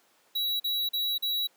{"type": "tone bursts", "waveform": "square", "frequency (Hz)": 3898, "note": "B7", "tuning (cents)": -23, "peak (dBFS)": -27, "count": 4, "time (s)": [0.35, 1.473], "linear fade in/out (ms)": 10, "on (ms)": 250, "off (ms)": 41, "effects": ["pink hiss -64 dBFS RMS until 1.56 s", "high-pass 400 Hz 12 dB/octave"]}